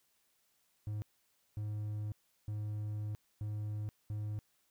triangle tone bursts at uneven times, 105.5 Hz, G#2, 28 cents sharp, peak -34 dBFS, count 5, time 0.87-1.02 / 1.57-2.12 / 2.48-3.15 / 3.41-3.89 / 4.1-4.39 s, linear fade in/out 0 ms, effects white hiss -75 dBFS RMS until 4.7 s

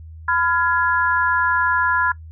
sine chord, F diminished, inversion second, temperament just, 1005.8 / 1396.9 / 1676.3 Hz, Cb6 / F6 / Ab6, +31 / 0 / +16 cents, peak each -20 dBFS, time 0.28-2.12 s, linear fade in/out 5 ms, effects noise-tail reverb RT60 0.1 s tail -21 dB re dry + added 80 Hz sine -35 dBFS peak until 2.31 s

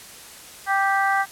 harmonic tone, 392 Hz, G4, in tune, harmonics 2 / 3 / 4 / 5, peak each -21 / -25 / -23 / -27 dBFS, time 0.66-1.26 s, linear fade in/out 50 ms, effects white hiss -42 dBFS RMS until 1.31 s + low-pass 12000 Hz 12 dB/octave

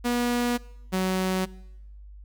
sawtooth tone pair in turn, 241.9 / 186.96 Hz, B3 / F#3, -36 / +18 cents, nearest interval major third, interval 446 cents, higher first, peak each -19 dBFS, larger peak neither, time 0.04-0.58 / 0.92-1.46 s, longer neither, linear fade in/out 20 ms, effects noise-tail reverb RT60 0.9 s tail -22 dB re dry + added 50 Hz sine -42 dBFS peak until 2.24 s

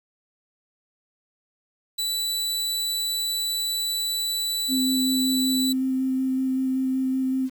sawtooth tone, 3961 Hz, B7, 4 cents sharp, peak -21 dBFS, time 1.98-5.73 s, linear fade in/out 10 ms
sine tone with vibrato, 261.6 Hz, C4, in tune, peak -21 dBFS, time 4.68-7.5 s, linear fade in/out 50 ms, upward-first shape square, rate 5.3 Hz, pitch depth 8 cents each way
effects 8-bit

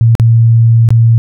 sine tone with dropouts, 115 Hz, A#2, 23 cents flat, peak -3 dBFS, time 0.01-1.18 s, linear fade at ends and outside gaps 0 ms, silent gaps 0.152-0.198 / 0.889-0.905 s, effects none

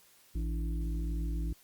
harmonic tone with a mistuned harmonic, 55 Hz, A1, in tune, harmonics 1 / 3 / 5 / 6, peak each -31 / -41 / -45 / -47 dBFS, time 0.35-1.53 s, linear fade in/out 5 ms, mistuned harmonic 5, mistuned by +82 cents, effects white hiss -62 dBFS RMS until 1.63 s + Opus 48 kbps

